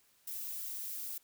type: noise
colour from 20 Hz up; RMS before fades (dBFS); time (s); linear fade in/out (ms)
violet; -41; 0.27-1.18; 5
effects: white hiss -69 dBFS RMS until 1.23 s